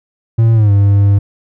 triangle tone with pitch glide, 113.9 to 100.31 Hz, A#2 to G2, -40 to +40 cents, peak -4 dBFS, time 0.38-1.19 s, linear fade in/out 10 ms, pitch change -220 cents, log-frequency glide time 0.54-0.71 s, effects none

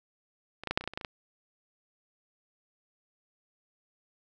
clicks, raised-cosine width 0.3 ms, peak -24 / -17 / -13 / -8 / -23 / -27 / -16 / -26 / -17 / -26 / -18 dBFS, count 11, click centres 0.636 / 0.673 / 0.71 / 0.775 / 0.81 / 0.84 / 0.876 / 0.936 / 0.975 / 1.012 / 1.048 s, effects none

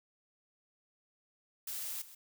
blue noise with echo, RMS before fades -40 dBFS, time 1.67-2.02 s, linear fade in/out 5 ms, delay 130 ms, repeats 1, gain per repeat -14 dB, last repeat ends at 2.15 s, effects none

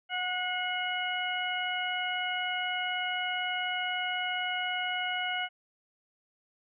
harmonic tone with a mistuned harmonic, 731 Hz, F#5, 21 cents flat, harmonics 1 / 2 / 3 / 4, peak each -35 / -35 / -35 / -35 dBFS, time 0.09-5.49 s, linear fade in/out 50 ms, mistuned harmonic 3, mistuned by -29 cents, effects none

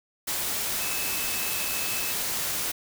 sine tone in noise, 2600 Hz, E7, 24 cents flat, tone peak -36 dBFS, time 0.8-2.13 s, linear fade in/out 10 ms, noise white, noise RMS -29 dBFS, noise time 0.27-2.72 s, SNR -10 dB, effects none

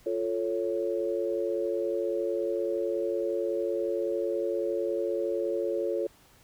sine chord, F augmented, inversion none, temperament equal, 349.2 / 440 / 554.4 Hz, F4 / A4 / C#5, 0 / 0 / 0 cents, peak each -31 dBFS, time 0.06-6.07 s, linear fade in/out 5 ms, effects pink hiss -59 dBFS RMS until 6.43 s

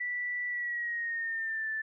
sine tone with pitch glide, 1964 to 1759.9 Hz, B6 to A6, -10 to 0 cents, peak -31 dBFS, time 0-1.82 s, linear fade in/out 10 ms, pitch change -190 cents, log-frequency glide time 0.48-1.69 s, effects none

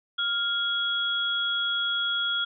sine tone pair together, 1400 / 3330 Hz, F6 / G#7, +4 / +4 cents, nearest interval octave + minor third, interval 1500 cents, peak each -28 / -26 dBFS, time 0.18-2.45 s, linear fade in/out 10 ms, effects none

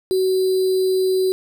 sine tone with sample-and-hold, 375.1 Hz, F#4, 24 cents sharp, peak -15 dBFS, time 0.11-1.32 s, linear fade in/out 0 ms, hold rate 4410 Hz, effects none

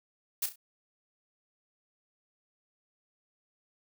blue noise with echo, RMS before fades -30 dBFS, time 0.42-0.46 s, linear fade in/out 5 ms, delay 33 ms, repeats 3, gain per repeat -9 dB, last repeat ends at 0.559 s, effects none

